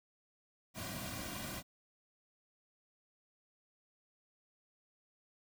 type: noise with comb filter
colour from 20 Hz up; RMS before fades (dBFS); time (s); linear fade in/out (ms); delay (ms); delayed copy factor
pink; -43; 0.74-1.63; 50; 2.3; -0.8
effects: none